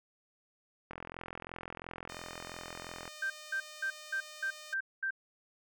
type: click train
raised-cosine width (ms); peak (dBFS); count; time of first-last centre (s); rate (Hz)
0.5; -27; 94; 0.91-3.078; 42.9
type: tone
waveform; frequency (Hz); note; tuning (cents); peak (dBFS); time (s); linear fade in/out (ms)
5% pulse; 610; D#5; -34; -36; 2.09-4.74; 5
type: tone bursts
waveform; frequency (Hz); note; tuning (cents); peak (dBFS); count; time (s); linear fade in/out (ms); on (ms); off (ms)
sine; 1568; G6; 0; -31; 7; 3.22-5.107; 5; 81; 220
effects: none